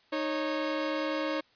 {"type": "tone pair together", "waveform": "sawtooth", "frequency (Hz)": [309.2, 549], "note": ["D#4", "C#5"], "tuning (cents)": [-11, -17], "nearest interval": "minor seventh", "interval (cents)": 994, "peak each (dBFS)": -28, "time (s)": [0.12, 1.41], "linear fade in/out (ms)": 10, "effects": ["white hiss -64 dBFS RMS until 1.55 s", "resampled to 11025 Hz"]}